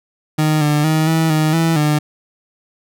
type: tone with pitch steps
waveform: 30% pulse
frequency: 154.3 / 148.8 / 157.1 / 161.5 / 155.2 / 164.2 / 150.1 Hz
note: D#3 / D3 / D#3 / E3 / D#3 / E3 / D3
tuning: -14 / +23 / +17 / -35 / -4 / -6 / +38 cents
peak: -10 dBFS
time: 0.38-1.99 s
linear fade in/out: 10 ms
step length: 230 ms
effects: none